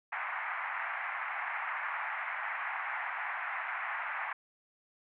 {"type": "band-pass noise", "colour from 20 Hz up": "white", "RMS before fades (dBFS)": -37, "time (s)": [0.12, 4.33], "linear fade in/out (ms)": 5, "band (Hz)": [740, 2200], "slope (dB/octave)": 48, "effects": []}